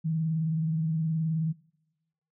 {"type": "tone with vibrato", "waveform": "sine", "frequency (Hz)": 160, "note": "D#3", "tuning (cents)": 49, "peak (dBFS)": -25, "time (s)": [0.04, 1.53], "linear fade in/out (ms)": 20, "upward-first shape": "triangle", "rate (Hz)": 19, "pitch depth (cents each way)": 70, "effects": ["noise-tail reverb RT60 1.0 s tail -23 dB re dry"]}